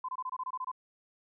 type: tone bursts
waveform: sine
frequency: 1021 Hz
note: C6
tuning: 43 cents flat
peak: -33 dBFS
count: 10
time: 0.04-0.716 s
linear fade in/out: 5 ms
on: 46 ms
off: 24 ms
effects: none